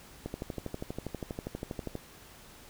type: click train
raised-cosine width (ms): 2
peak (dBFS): -22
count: 22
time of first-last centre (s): 0.26-1.954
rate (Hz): 12.4
effects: pink hiss -53 dBFS RMS until 2.69 s